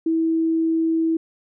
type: tone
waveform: sine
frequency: 325.4 Hz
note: E4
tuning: 22 cents flat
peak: -17 dBFS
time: 0.06-1.17 s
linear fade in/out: 5 ms
effects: none